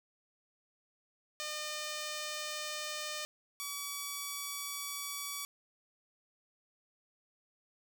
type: tone pair in turn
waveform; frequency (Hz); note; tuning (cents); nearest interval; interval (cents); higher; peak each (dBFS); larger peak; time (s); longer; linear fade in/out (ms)
5% pulse; 606 / 1140.9; D#5 / C#6; -46 / +50; major seventh; 1096; second; -26; neither; 1.4-3.25 / 3.6-5.45; neither; 0
effects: none